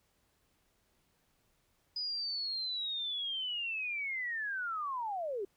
sine linear sweep, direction down, 4994 to 370 Hz, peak -34 dBFS, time 1.96-5.45 s, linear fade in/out 5 ms, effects pink hiss -74 dBFS RMS until 5.56 s

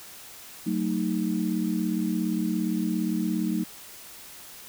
sine chord, D# diminished, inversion first, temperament just, 186.68 / 224 / 311.1 Hz, F#3 / A3 / D#4, +16 / +31 / 0 cents, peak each -28 / -28 / -29 dBFS, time 0.66-3.64 s, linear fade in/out 10 ms, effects white hiss -45 dBFS RMS until 4.68 s

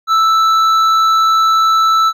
sine tone with hard clipping, 1318.5 Hz, E6, in tune, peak -10 dBFS, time 0.07-2.13 s, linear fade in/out 50 ms, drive 7 dB, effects none

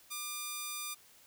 5% pulse tone, 1200 Hz, D6, 37 cents sharp, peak -26 dBFS, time 0.1-0.95 s, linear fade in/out 20 ms, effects white hiss -61 dBFS RMS until 1.26 s

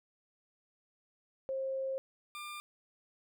sine / 20% pulse tone pair in turn, 533 / 1196.5 Hz, C5 / D6, +32 / +32 cents, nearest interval octave + major second, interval 1400 cents, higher second, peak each -33 / -37 dBFS, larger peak first, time 1.49-1.98 / 2.35-2.6 s, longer first, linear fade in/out 0 ms, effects none

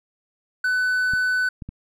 triangle tone, 1500 Hz, F#6, 23 cents sharp, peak -17 dBFS, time 0.64-1.49 s, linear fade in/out 5 ms
clicks, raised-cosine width 5 ms, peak -21 dBFS, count 3, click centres 1.136 / 1.622 / 1.69 s
effects none

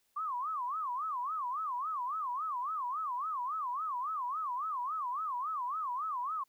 sine tone with vibrato, 1122 Hz, C#6, 21 cents sharp, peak -33 dBFS, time 0.16-6.44 s, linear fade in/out 10 ms, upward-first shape sine, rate 3.6 Hz, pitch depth 260 cents each way, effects white hiss -75 dBFS RMS until 6.48 s

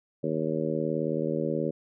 harmonic tone, 78.7 Hz, D#2, 20 cents sharp, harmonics 2 / 3 / 4 / 5 / 6 / 7, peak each -33 / -33 / -33 / -33 / -33 / -33 dBFS, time 0.23-1.71 s, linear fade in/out 10 ms, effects none

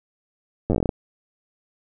slowing click train, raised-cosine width 2 ms, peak -8 dBFS, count 11, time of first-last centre 0.7-0.892 s, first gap 9 ms, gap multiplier 1.16, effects none

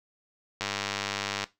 click train, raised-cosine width 0.2 ms, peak -12 dBFS, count 84, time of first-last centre 0.61-1.44 s, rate 100 Hz, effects noise-tail reverb RT60 0.2 s tail -17 dB re dry

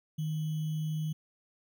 sine tone with sample-and-hold, 155.56 Hz, D#3, in tune, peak -30 dBFS, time 0.18-1.13 s, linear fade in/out 10 ms, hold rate 3150 Hz, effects none

